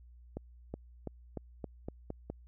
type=accelerating click train; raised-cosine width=2 ms; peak=-25 dBFS; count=8; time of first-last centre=0.37-2.3 s; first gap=370 ms; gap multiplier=0.9; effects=added 60 Hz sine -53 dBFS peak until 2.47 s